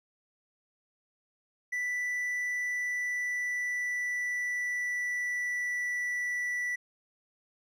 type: tone with pitch glide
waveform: triangle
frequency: 1975.5 to 1963 Hz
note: B6 to B6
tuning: 0 to -11 cents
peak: -28 dBFS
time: 1.72-6.76 s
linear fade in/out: 10 ms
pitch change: -11 cents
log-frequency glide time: 2.57-5.97 s
effects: none